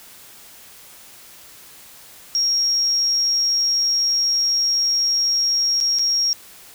sine tone with dropouts, 5588 Hz, F8, in tune, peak -16 dBFS, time 2.35-6.33 s, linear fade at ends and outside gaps 0 ms, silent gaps 5.803-5.81 / 5.987-5.993 s, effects white hiss -44 dBFS RMS until 6.74 s

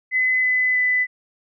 sine tone with pitch steps, 2023 / 2011 / 1999.8 Hz, B6 / B6 / B6, +41 / +31 / +21 cents, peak -16 dBFS, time 0.11-1.07 s, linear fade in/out 50 ms, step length 320 ms, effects none

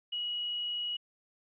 sine tone with quantisation, 2912 Hz, F#7, 28 cents flat, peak -32 dBFS, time 0.12-0.97 s, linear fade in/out 10 ms, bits 10, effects resampled to 8000 Hz

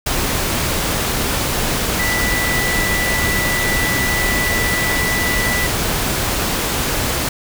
sine tone in noise, 1975.5 Hz, B6, in tune, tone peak -19 dBFS, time 1.99-5.67 s, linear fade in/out 5 ms, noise pink, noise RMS -19 dBFS, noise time 0.06-7.29 s, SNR -3 dB, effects none

